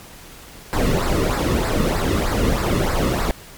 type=noise with flanger; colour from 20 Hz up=brown; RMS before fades=-19 dBFS; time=0.73-3.31 s; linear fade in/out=0 ms; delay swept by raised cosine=0.31 to 1.31 ms; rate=3.2 Hz; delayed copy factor=-0.7; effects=pink hiss -41 dBFS RMS until 3.57 s + MP3 96 kbps